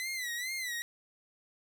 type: tone with vibrato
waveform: sawtooth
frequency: 2000 Hz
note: B6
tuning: 21 cents sharp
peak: -31 dBFS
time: 0-0.82 s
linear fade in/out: 0 ms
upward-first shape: sine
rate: 2.3 Hz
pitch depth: 110 cents each way
effects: none